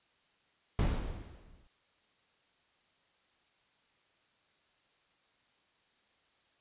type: noise with exponential decay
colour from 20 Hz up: brown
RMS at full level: -26 dBFS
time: 0.79-1.67 s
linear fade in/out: 0 ms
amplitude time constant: 190 ms
effects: white hiss -71 dBFS RMS until 6.6 s + resampled to 8000 Hz